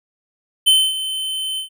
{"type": "tone with ADSR envelope", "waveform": "square", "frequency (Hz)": 3069, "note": "G7", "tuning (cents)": -37, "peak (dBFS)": -9, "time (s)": [0.66, 1.69], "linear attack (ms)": 19, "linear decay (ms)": 250, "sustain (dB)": -13, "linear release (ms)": 110, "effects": []}